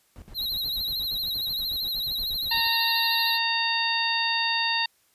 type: noise with tremolo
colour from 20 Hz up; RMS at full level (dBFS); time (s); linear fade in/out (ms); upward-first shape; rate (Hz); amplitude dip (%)
brown; -42; 0.16-2.67; 0; square; 8.4; 75
type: tone with vibrato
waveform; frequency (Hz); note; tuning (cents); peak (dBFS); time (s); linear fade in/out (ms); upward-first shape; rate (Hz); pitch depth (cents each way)
square; 4000; B7; +21; -27; 0.34-3.39; 50; sine; 13; 89
type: harmonic tone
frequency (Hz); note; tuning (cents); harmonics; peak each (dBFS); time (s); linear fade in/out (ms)
920; A#5; -23; 1 / 2 / 3 / 4 / 5; -29 / -29 / -29 / -29 / -29; 2.51-4.86; 5
effects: white hiss -65 dBFS RMS until 5.14 s + resampled to 32000 Hz